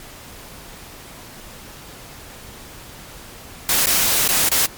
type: noise with dropouts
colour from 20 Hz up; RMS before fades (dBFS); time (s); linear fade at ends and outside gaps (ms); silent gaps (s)
white; -17; 3.69-4.66; 1; 3.859-3.869 / 4.278-4.289 / 4.488-4.516
effects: pink hiss -39 dBFS RMS until 4.77 s + MP3 96 kbps